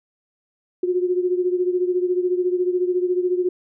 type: beating tone pair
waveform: sine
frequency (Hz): 358.7 / 372.7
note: F4 / F#4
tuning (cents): +46 / +13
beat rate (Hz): 14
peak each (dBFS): -19 / -24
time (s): 0.83-3.49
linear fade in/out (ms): 5
effects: none